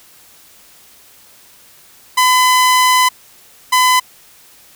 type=tone bursts at uneven times; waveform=sawtooth; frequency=1010 Hz; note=B5; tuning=39 cents sharp; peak=-5 dBFS; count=2; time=2.17-3.09 / 3.72-4 s; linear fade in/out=10 ms; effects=white hiss -45 dBFS RMS until 4.75 s